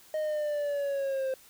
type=linear sweep; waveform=triangle; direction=down; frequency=622.3 to 523.3 Hz; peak=-26 dBFS; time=0.14-1.34 s; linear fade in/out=2 ms; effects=white hiss -56 dBFS RMS until 1.49 s